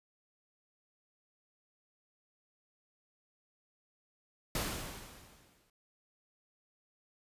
pink noise with exponential decay, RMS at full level -33 dBFS, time 4.55-5.7 s, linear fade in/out 2 ms, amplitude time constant 250 ms, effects resampled to 32000 Hz

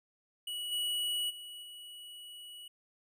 square tone with level steps, 2931 Hz, F#7, 17 cents flat, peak -37 / -32 / -45 / -47 dBFS, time 0.47-2.68 s, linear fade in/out 5 ms, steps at 0.71 / 1.29 / 1.62 s, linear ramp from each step 20 ms, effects none

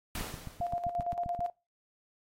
pink noise with exponential decay, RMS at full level -36 dBFS, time 0.15-0.94 s, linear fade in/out 2 ms, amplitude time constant 170 ms
click train, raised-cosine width 5 ms, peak -28 dBFS, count 10, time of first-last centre 0.21-1.393 s, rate 7.61 Hz
sine tone with tremolo, 698.5 Hz, F5, in tune, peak -29 dBFS, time 0.61-1.5 s, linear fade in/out 2 ms, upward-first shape square, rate 8.8 Hz, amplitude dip 60%
effects noise-tail reverb RT60 0.3 s tail -24 dB re dry + AAC 48 kbps

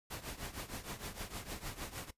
pink noise with tremolo, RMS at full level -41 dBFS, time 0.1-2.11 s, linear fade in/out 10 ms, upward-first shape triangle, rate 6.5 Hz, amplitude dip 85%, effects noise-tail reverb RT60 0.1 s tail -17 dB re dry + resampled to 32000 Hz

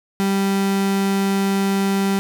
35% pulse tone, 196 Hz, G3, in tune, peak -15 dBFS, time 0.2-2.19 s, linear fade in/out 0 ms, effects none

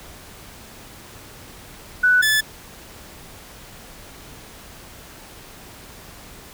sine / sawtooth tone pair in turn, 1487 / 1733.6 Hz, F#6 / A6, +8 / -26 cents, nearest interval minor third, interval 266 cents, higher second, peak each -12 dBFS, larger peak neither, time 2.03-2.22 / 2.22-2.41 s, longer neither, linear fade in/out 10 ms, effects pink hiss -42 dBFS RMS until 6.53 s

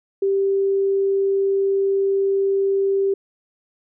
sine tone, 392 Hz, G4, in tune, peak -16 dBFS, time 0.22-3.14 s, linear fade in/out 5 ms, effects none

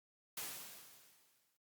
white noise with exponential decay, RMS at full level -42 dBFS, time 0.37-1.57 s, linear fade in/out 5 ms, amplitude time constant 260 ms, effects high-pass 100 Hz 12 dB/octave + Opus 48 kbps

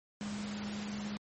sine tone in noise, 207.1 Hz, G#3, 5 cents flat, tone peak -37 dBFS, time 0.21-1.17 s, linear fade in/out 0 ms, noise pink, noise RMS -44 dBFS, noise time 0.21-1.17 s, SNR +4 dB, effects high-pass 100 Hz 12 dB/octave + MP3 32 kbps

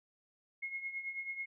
sine tone with tremolo, 2161 Hz, C#7, 45 cents flat, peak -35 dBFS, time 0.62-1.46 s, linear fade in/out 10 ms, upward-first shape triangle, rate 9.2 Hz, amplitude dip 75%, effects none

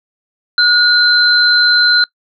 sine tone pair together, 1446 / 4090 Hz, F#6 / C8, -40 / -40 cents, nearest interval octave + tritone, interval 1800 cents, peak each -10 dBFS, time 0.58-2.04 s, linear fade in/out 2 ms, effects noise-tail reverb RT60 0.1 s tail -24 dB re dry

